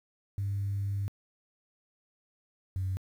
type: tone pair in turn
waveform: sine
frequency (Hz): 99.7 / 94.1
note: G2 / F#2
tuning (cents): +30 / +30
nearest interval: minor second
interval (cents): 100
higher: first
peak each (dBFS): -28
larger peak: neither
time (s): 0.38-1.08 / 2.76-2.97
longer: first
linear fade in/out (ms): 0
effects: tanh soft clip ceiling -25 dBFS + 10-bit

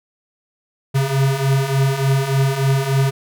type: beating tone pair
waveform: square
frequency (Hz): 133.5 / 136.9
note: C3 / C#3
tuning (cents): +35 / -21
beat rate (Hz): 3.4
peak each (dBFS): -21 / -17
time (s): 0.94-3.11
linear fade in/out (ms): 20
effects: none

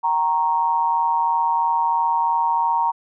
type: tone with amplitude modulation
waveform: sine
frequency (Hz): 932.3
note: A#5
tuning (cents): 0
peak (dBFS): -13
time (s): 0.03-2.92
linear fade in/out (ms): 20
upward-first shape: sine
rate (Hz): 163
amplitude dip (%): 75
effects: none

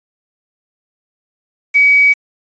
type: tone with quantisation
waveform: sine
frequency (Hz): 2270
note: C#7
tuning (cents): +41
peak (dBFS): -6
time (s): 1.74-2.14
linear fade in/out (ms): 20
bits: 5
effects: resampled to 16000 Hz

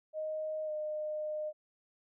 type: tone with pitch glide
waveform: sine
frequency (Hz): 622.3 to 610.6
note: D#5 to D#5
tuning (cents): 0 to -33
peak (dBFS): -34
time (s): 0.13-1.53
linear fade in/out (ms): 50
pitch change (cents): -33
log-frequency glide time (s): 0.65-0.71
effects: none

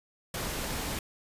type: noise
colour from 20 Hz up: pink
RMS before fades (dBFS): -34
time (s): 0.34-0.99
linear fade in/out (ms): 2
effects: resampled to 32000 Hz

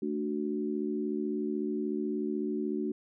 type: chord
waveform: sine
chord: D major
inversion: second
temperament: equal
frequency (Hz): 220 / 293.7 / 370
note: A3 / D4 / F#4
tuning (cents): 0 / 0 / 0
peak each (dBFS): -34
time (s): 0.02-2.92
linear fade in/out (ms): 5
effects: none

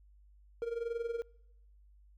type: tone with amplitude modulation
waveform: triangle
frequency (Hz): 466.2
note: A#4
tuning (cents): 0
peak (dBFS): -29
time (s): 0.62-1.22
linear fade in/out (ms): 0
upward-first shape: sine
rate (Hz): 21.1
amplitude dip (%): 75
effects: noise-tail reverb RT60 0.9 s tail -26 dB re dry + added 50 Hz sine -58 dBFS peak until 2.17 s

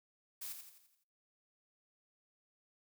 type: noise with echo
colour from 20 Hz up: blue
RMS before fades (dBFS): -44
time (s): 0.41-0.53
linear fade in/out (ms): 10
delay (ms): 85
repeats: 6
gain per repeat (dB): -6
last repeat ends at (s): 1.04
effects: noise-tail reverb RT60 0.6 s tail -25 dB re dry

